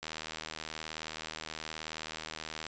click train, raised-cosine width 0.2 ms, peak -21 dBFS, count 209, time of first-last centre 0.03-2.666 s, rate 78.9 Hz, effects resampled to 16000 Hz

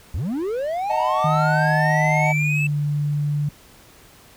triangle linear sweep, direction up, 57.4 to 2655 Hz, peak -20 dBFS, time 0.14-2.67 s, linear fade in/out 5 ms
triangle chord, D# diminished, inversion none, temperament equal with one note detuned, 622.3 / 740 / 884.6 Hz, D#5 / F#5 / A5, 0 / 0 / +9 cents, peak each -22 dBFS, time 0.89-2.33 s, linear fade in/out 20 ms
sine tone with pitch glide, 154.6 to 146.68 Hz, D#3 to D3, -11 to -2 cents, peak -19 dBFS, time 1.24-3.49 s, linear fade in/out 5 ms, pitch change -91 cents, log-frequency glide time 2.1-2.74 s
effects pink hiss -49 dBFS RMS until 4.36 s

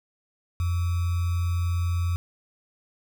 sine tone with sample-and-hold, 87 Hz, F2, 6 cents flat, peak -22 dBFS, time 0.6-2.16 s, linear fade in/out 0 ms, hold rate 1225 Hz, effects none

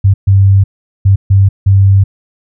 sine tone bursts at uneven times, 97.8 Hz, G2, 4 cents flat, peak -3 dBFS, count 5, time 0.04-0.14 / 0.27-0.64 / 1.05-1.16 / 1.3-1.49 / 1.66-2.04 s, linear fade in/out 10 ms, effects none

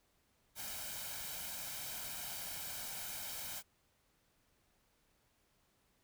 white noise with comb filter, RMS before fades -44 dBFS, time 0.55-3.63 s, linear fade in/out 50 ms, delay 1.3 ms, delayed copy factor +0.6, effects pink hiss -75 dBFS RMS until 6.03 s

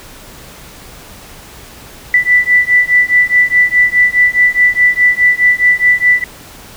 sine beating tone pair, 1975.5 / 1980.3 Hz, B6 / B6, 0 / +4 cents, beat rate 4.8 Hz, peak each -10 dBFS, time 2.14-6.24 s, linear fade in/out 2 ms, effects pink hiss -35 dBFS RMS until 6.76 s

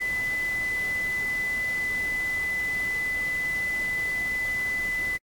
sine tone in noise, 2004 Hz, B6, 25 cents sharp, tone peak -25 dBFS, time 0-5.18 s, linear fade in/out 20 ms, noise pink, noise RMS -41 dBFS, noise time 0-5.18 s, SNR +13 dB, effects AAC 64 kbps

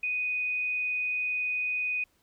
sine tone with frequency modulation, 2489 Hz, D#7, in tune, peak -27 dBFS, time 0.03-2.04 s, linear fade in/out 5 ms, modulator 21.9 Hz, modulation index 0.4, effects pink hiss -69 dBFS RMS until 2.22 s

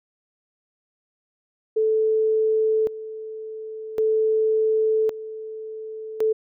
sine tone with tremolo, 437.8 Hz, A4, 9 cents flat, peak -17 dBFS, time 1.76-6.33 s, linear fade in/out 10 ms, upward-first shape square, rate 0.45 Hz, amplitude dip 80%, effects none

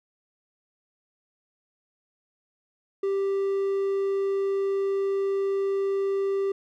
triangle tone, 392.6 Hz, G4, 3 cents sharp, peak -21 dBFS, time 3.03-6.52 s, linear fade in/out 5 ms, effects none

